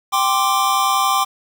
square chord, G suspended fourth, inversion none, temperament just, 784 / 1045.3 / 1176 Hz, G5 / C6 / D6, 0 / -2 / +2 cents, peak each -21 / -20 / -19 dBFS, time 0.12-1.25 s, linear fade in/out 20 ms, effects 7-bit

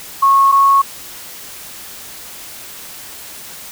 sine tone pair in turn, 1096 / 1101.6 Hz, C#6 / C#6, -20 / -11 cents, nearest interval unison, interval 9 cents, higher second, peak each -7 dBFS, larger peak neither, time 0.22-0.52 / 0.52-0.82 s, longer neither, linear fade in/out 10 ms, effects white hiss -33 dBFS RMS until 3.71 s

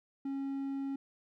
triangle tone, 273.9 Hz, C#4, 21 cents flat, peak -32 dBFS, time 0.25-0.96 s, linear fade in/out 5 ms, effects none

